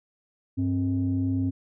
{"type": "tone pair together", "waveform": "sine", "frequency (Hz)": [99, 266.1], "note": ["G2", "C4"], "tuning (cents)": [18, 29], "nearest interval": "octave + perfect fourth", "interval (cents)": 1711, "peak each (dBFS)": [-25, -24], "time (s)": [0.57, 1.51], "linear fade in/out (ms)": 20, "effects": ["tanh soft clip ceiling -17 dBFS"]}